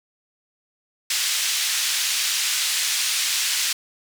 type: band-pass noise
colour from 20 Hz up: white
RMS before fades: -23 dBFS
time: 1.1-3.73 s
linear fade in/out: 5 ms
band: 2200 to 6700 Hz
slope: 12 dB/octave
effects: none